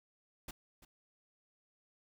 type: noise with echo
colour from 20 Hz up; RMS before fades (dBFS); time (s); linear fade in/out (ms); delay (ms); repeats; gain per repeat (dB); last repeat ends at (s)
pink; -44; 0.48-0.51; 5; 340; 1; -15; 0.85
effects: none